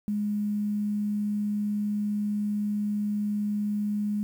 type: tone with quantisation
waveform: sine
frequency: 207.7 Hz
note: G#3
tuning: in tune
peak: -25 dBFS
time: 0.08-4.23 s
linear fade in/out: 0 ms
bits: 9
effects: none